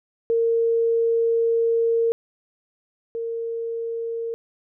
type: tone pair in turn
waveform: sine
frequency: 460 / 460 Hz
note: A#4 / A#4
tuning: -23 / -23 cents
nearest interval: unison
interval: 0 cents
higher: neither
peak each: -17 / -25 dBFS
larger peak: first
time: 0.3-2.12 / 3.15-4.34 s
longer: first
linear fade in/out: 0 ms
effects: none